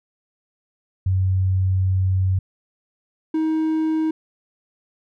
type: tone pair in turn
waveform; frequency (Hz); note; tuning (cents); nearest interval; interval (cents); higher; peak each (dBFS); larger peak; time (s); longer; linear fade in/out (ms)
sine / triangle; 94 / 316.2; F#2 / D#4; +28 / +28; octave + major sixth; 2100; second; -16; neither; 1.06-2.39 / 3.34-4.11; first; 5
effects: none